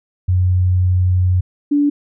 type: tone pair in turn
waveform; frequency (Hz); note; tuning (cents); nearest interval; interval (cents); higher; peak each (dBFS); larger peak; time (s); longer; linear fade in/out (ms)
sine; 91.2 / 289.4; F#2 / D4; -24 / -25; octave + minor sixth; 1999; second; -11; neither; 0.28-1.41 / 1.71-1.9; first; 10
effects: none